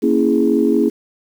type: chord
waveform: sine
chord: A# half-diminished seventh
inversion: none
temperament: equal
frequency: 233.1 / 277.2 / 329.6 / 415.3 Hz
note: A#3 / C#4 / E4 / G#4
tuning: 0 / 0 / 0 / 0 cents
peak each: -17 dBFS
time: 0.02-0.9 s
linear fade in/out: 20 ms
effects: tanh soft clip ceiling -1 dBFS + 7-bit